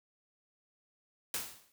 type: noise with exponential decay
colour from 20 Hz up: white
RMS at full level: -33 dBFS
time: 1.34-1.72 s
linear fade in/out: 1 ms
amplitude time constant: 82 ms
effects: none